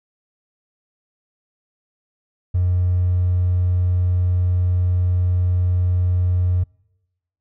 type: tone with hard clipping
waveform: triangle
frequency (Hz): 90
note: F#2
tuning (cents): -47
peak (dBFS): -15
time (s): 2.54-6.64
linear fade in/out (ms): 10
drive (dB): 3
effects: noise-tail reverb RT60 1.0 s tail -26 dB re dry